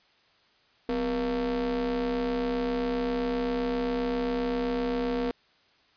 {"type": "ring-modulated tone", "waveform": "square", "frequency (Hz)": 110.4, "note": "A2", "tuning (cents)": 6, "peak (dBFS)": -24, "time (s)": [0.89, 5.31], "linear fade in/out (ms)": 0, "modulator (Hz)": 365, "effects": ["white hiss -63 dBFS RMS until 5.96 s", "resampled to 11025 Hz"]}